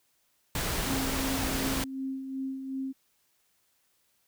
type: noise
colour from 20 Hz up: pink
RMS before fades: -31 dBFS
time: 0.55-1.84 s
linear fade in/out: 2 ms
type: tone with tremolo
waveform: sine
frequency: 266.5 Hz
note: C4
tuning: 32 cents sharp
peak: -30 dBFS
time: 0.86-2.93 s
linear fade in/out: 20 ms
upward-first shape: sine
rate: 2.7 Hz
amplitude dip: 50%
effects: white hiss -71 dBFS RMS until 4.27 s